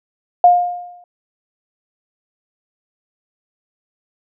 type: tone with exponential decay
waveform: sine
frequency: 709 Hz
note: F5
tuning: 26 cents sharp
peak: -3 dBFS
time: 0.44-1.04 s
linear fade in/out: 2 ms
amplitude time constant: 130 ms
effects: none